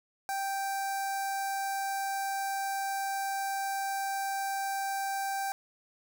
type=tone with notch filter; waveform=sawtooth; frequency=784 Hz; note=G5; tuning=in tune; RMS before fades=-33 dBFS; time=0.29-5.52 s; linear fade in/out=0 ms; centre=3100 Hz; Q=0.88; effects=none